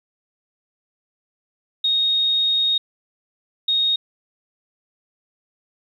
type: tone bursts at uneven times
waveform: sine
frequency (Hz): 3729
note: A#7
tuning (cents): 0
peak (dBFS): -16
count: 2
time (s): 1.84-2.78 / 3.68-3.96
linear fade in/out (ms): 5
effects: 9-bit